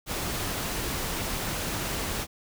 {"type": "noise", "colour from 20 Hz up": "pink", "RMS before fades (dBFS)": -31, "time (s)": [0.06, 2.27], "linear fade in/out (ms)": 50, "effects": []}